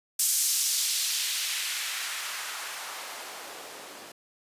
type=noise with band-pass filter sweep; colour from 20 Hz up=blue; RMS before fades=-31 dBFS; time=0.19-4.12 s; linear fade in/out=5 ms; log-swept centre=7700 to 340 Hz; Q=0.99; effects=resampled to 32000 Hz